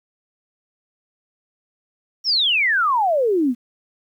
sine exponential sweep, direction down, 5690 to 228.4 Hz, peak -15 dBFS, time 2.24-3.55 s, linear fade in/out 50 ms, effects 9-bit

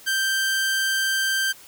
sawtooth tone, 1568 Hz, G6, in tune, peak -17 dBFS, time 0.06-1.53 s, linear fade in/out 20 ms, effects white hiss -47 dBFS RMS until 1.67 s + high-pass 60 Hz 12 dB/octave

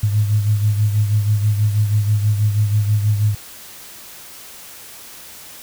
sine beating tone pair, 104.4 / 110.6 Hz, G#2 / A2, +10 / +9 cents, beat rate 6.2 Hz, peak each -14 / -22 dBFS, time 0.03-3.35 s, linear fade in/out 5 ms, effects white hiss -38 dBFS RMS until 5.62 s

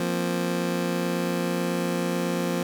25% pulse chord, F suspended fourth, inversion none, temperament just, 174.61 / 232.8 / 261.9 Hz, F3 / Bb3 / C4, 0 / -2 / +2 cents, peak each -23 / -27 / -28 dBFS, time 0-2.63 s, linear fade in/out 2 ms, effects none

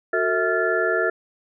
sine tone cluster, 368.6 / 450.5 / 651 / 1385 / 1736 Hz, F#4 / A4 / E5 / F6 / A6, -7 / +41 / -22 / -15 / -24 cents, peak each -25 dBFS, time 0.13-1.1 s, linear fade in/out 5 ms, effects none

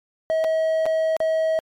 triangle tone with dropouts, 640 Hz, D#5, 49 cents sharp, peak -16 dBFS, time 0.3-1.59 s, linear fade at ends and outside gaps 0 ms, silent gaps 0.441-0.445 / 0.856-0.863 / 1.166-1.203 s, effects MP3 96 kbps

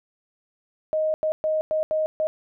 sine tone bursts at uneven times, 624 Hz, D#5, 5 cents sharp, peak -20 dBFS, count 6, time 0.93-1.14 / 1.23-1.32 / 1.44-1.61 / 1.71-1.83 / 1.91-2.06 / 2.2-2.27 s, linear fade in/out 0 ms, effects none

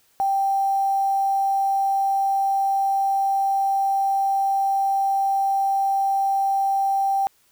sine tone with quantisation, 784 Hz, G5, in tune, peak -18 dBFS, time 0.2-7.27 s, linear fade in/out 0 ms, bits 7, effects white hiss -61 dBFS RMS until 7.51 s

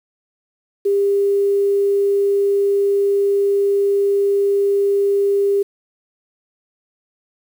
sine tone with quantisation, 400 Hz, G4, 35 cents sharp, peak -13 dBFS, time 0.85-5.63 s, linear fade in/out 10 ms, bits 7, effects none

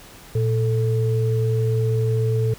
sine tone pair together, 116.54 / 440 Hz, A#2 / A4, 0 / 0 cents, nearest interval octave + major seventh, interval 2300 cents, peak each -18 / -24 dBFS, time 0.35-2.54 s, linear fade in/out 5 ms, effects pink hiss -44 dBFS RMS until 2.58 s

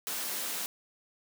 white high-pass noise, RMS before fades -35 dBFS, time 0.07-0.66 s, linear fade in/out 0 ms, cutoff 180 Hz, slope 96 dB/octave, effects none

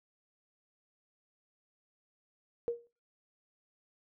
sine tone with exponential decay, 471.1 Hz, A#4, 18 cents sharp, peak -26 dBFS, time 2.68-2.87 s, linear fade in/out 0 ms, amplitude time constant 41 ms, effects noise-tail reverb RT60 0.3 s tail -17 dB re dry

